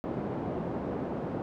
pink band-pass noise, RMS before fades -34 dBFS, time 0.04-1.42 s, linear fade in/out 0 ms, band 160 to 600 Hz, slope 12 dB/octave, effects none

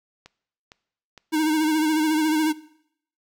click train, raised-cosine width 0.2 ms, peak -26 dBFS, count 4, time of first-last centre 0.26-1.636 s, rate 2.18 Hz
square tone with vibrato, 311.1 Hz, D#4, in tune, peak -20 dBFS, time 1.32-2.53 s, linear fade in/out 20 ms, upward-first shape sine, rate 14 Hz, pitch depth 49 cents each way
effects noise-tail reverb RT60 0.7 s tail -19 dB re dry

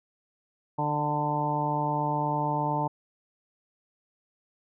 harmonic tone with a mistuned harmonic, 148.5 Hz, D3, 20 cents sharp, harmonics 1 / 2 / 3 / 4 / 5 / 6 / 7, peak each -31 / -34 / -39 / -35 / -35 / -28 / -37 dBFS, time 0.78-2.88 s, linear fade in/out 10 ms, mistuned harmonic 7, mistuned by -26 cents, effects none

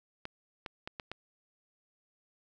clicks, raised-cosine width 0.3 ms, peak -23 dBFS, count 5, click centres 0.254 / 0.662 / 0.875 / 0.998 / 1.116 s, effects none

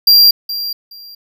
square tone with echo, 4752 Hz, D8, 20 cents sharp, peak -5 dBFS, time 0.07-0.31 s, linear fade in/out 5 ms, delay 420 ms, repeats 2, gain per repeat -14 dB, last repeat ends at 1.15 s, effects none

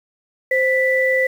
sine tone pair together, 521.1 / 1975.5 Hz, C5 / B6, -7 / 0 cents, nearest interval octave + major seventh, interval 2307 cents, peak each -17 dBFS, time 0.51-1.27 s, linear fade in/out 5 ms, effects 7-bit

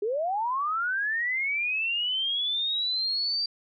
sine linear sweep, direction up, 393.5 to 4699 Hz, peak -25 dBFS, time 0.02-3.46 s, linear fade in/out 5 ms, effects none

